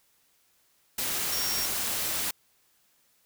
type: tone in noise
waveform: sine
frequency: 5570 Hz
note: F8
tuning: 5 cents flat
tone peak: -31 dBFS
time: 1.32-1.66 s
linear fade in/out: 5 ms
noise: white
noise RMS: -30 dBFS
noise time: 0.98-2.31 s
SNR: -4 dB
effects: white hiss -67 dBFS RMS until 3.25 s